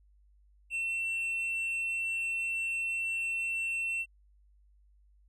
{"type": "tone with tanh clipping", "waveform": "sine", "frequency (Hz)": 2699, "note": "E7", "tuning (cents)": 40, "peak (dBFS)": -31, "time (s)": [0.7, 4.06], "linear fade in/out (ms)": 50, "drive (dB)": 3, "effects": ["added 50 Hz sine -60 dBFS peak until 5.28 s"]}